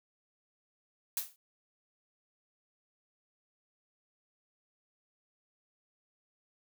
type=noise with exponential decay; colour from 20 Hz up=blue; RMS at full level=-30 dBFS; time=1.17-1.36 s; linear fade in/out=1 ms; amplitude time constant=40 ms; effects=none